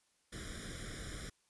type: noise with comb filter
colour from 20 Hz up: pink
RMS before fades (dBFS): -45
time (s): 0.32-1.3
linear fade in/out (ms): 10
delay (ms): 0.56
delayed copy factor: +0.95
effects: white hiss -75 dBFS RMS until 1.49 s + resampled to 24000 Hz